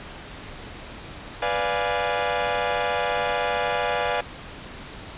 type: chord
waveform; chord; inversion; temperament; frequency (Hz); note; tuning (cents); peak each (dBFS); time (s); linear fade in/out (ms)
sawtooth; B diminished seventh; none; equal; 493.9 / 587.3 / 698.5 / 830.6; B4 / D5 / F5 / Ab5; 0 / 0 / 0 / 0; -24; 1.42-4.21; 5
effects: pink hiss -39 dBFS RMS until 5.17 s + resampled to 8000 Hz